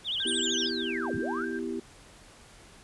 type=tone with vibrato; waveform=sine; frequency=3284 Hz; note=G#7; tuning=20 cents flat; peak=-28 dBFS; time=0.04-0.71 s; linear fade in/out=50 ms; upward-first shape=triangle; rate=13 Hz; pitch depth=250 cents each way
type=tone with tremolo; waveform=sine; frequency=1579 Hz; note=G6; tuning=12 cents sharp; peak=-36 dBFS; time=0.2-1.59 s; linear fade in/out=0 ms; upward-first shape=sine; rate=12 Hz; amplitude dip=45%
type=chord; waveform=sine; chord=E minor; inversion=second; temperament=equal; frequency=246.9 / 329.6 / 392 Hz; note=B3 / E4 / G4; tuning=0 / 0 / 0 cents; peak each=-35 dBFS; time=0.25-1.8 s; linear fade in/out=5 ms
type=linear two-way sweep; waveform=sine; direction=down then up; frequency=9120 to 65.41 to 1567 Hz; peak=-33 dBFS; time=0.27-1.45 s; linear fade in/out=5 ms; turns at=1.15 s
effects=pink hiss -53 dBFS RMS until 2.83 s + resampled to 24000 Hz